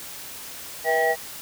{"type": "tone cluster", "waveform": "sine", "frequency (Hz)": [482.8, 651, 792, 1922], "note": ["B4", "E5", "G5", "B6"], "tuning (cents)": [-39, -22, 18, -48], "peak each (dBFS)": -23, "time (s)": [0.84, 1.16], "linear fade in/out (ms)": 50, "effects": ["tanh soft clip ceiling -12 dBFS", "white hiss -38 dBFS RMS until 1.41 s"]}